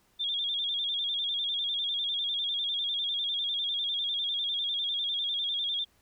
sine tone with vibrato, 3434 Hz, A7, 43 cents flat, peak -28 dBFS, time 0.19-5.85 s, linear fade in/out 20 ms, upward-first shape square, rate 10 Hz, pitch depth 68 cents each way, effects pink hiss -67 dBFS RMS until 6.01 s

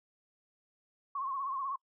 sine tone with vibrato, 1085 Hz, C#6, 37 cents flat, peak -33 dBFS, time 1.15-1.76 s, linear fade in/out 5 ms, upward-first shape sine, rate 16 Hz, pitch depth 73 cents each way, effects noise-tail reverb RT60 0.1 s tail -25 dB re dry

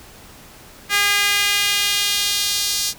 sawtooth tone with high-pass filter sweep, 406.9 Hz, G#4, 35 cents flat, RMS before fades -19 dBFS, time 0.89-2.94 s, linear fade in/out 50 ms, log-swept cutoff 1800 to 4900 Hz, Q 1.5, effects pink hiss -43 dBFS RMS until 2.98 s

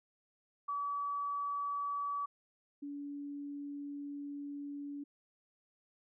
sine tone pair in turn, 1144 / 286 Hz, D6 / D4, -46 / -46 cents, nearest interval 2 octaves, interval 2400 cents, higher first, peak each -34 / -40 dBFS, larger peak first, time 0.68-2.26 / 2.82-5.04 s, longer second, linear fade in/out 10 ms, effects none

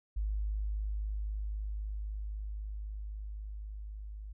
sine tone with level ramp, 51.91 Hz, G#1, in tune, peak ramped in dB -30 to -41 dBFS, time 0.16-4.33 s, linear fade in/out 10 ms, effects none

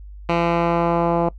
10% pulse tone with low-pass filter sweep, 170 Hz, F3, 46 cents flat, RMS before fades -19 dBFS, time 0.29-1.29 s, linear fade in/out 2 ms, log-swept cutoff 2600 to 840 Hz, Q 1.1, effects noise-tail reverb RT60 0.1 s tail -22 dB re dry + added 50 Hz sine -35 dBFS peak until 1.38 s

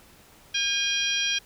harmonic tone with a mistuned harmonic, 807 Hz, G#5, 50 cents flat, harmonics 2 / 3 / 4 / 5 / 6 / 7, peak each -33 / -29 / -26 / -36 / -36 / -32 dBFS, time 0.54-1.39 s, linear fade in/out 10 ms, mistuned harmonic 3, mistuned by +26 cents, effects pink hiss -54 dBFS RMS until 1.45 s

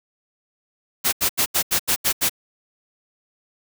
white noise bursts, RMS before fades -19 dBFS, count 8, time 1.04-2.296 s, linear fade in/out 20 ms, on 87 ms, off 80 ms, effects none

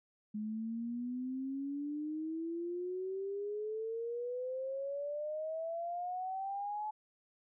sine exponential sweep, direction up, 210 to 860 Hz, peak -36 dBFS, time 0.34-6.91 s, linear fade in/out 10 ms, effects none

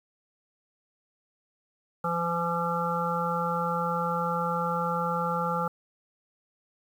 harmonic tone with a mistuned harmonic, 170 Hz, F3, 46 cents flat, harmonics 1 / 3 / 5 / 7 / 8, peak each -32 / -32 / -32 / -32 / -32 dBFS, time 2.04-5.68 s, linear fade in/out 5 ms, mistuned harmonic 1, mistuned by +17 cents, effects 9-bit

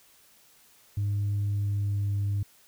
sine tone with pitch glide, 101.8 to 100.69 Hz, G#2 to G2, -34 to +47 cents, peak -23 dBFS, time 0.97-2.43 s, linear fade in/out 5 ms, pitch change -19 cents, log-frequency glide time 1.39-2.22 s, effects tanh soft clip ceiling -23 dBFS + white hiss -59 dBFS RMS until 2.67 s

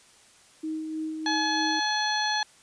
sine tone with tremolo, 314.5 Hz, D#4, 19 cents sharp, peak -28 dBFS, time 0.63-1.8 s, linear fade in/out 10 ms, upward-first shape sine, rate 3.2 Hz, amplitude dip 35%
harmonic tone, 849 Hz, G#5, 38 cents sharp, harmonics 1 / 2 / 3 / 4 / 5 / 7, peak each -28 / -29 / -41 / -33 / -31 / -38 dBFS, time 1.26-2.43 s, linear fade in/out 2 ms
effects white hiss -56 dBFS RMS until 2.62 s + resampled to 22050 Hz

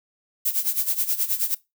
violet noise with tremolo, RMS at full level -21 dBFS, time 0.45-1.55 s, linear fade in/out 10 ms, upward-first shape sine, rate 9.4 Hz, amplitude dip 80%, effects noise-tail reverb RT60 0.2 s tail -20 dB re dry

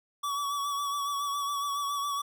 square tone with vibrato, 1138 Hz, C#6, 45 cents sharp, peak -30 dBFS, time 0.23-2.22 s, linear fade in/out 10 ms, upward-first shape sine, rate 7.2 Hz, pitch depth 33 cents each way, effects none

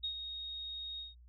sine tone with ADSR envelope, 3738 Hz, A#7, 4 cents sharp, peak -33 dBFS, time 0.03-1.15 s, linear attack 14 ms, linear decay 89 ms, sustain -7 dB, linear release 160 ms, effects added 60 Hz sine -55 dBFS peak until 1.28 s

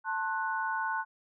sine chord, F# diminished, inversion first, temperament just, 888 / 1065.6 / 1480 Hz, A5 / C6 / F#6, +16 / +31 / 0 cents, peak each -33 / -36 / -33 dBFS, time 0.04-1.05 s, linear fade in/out 50 ms, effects none

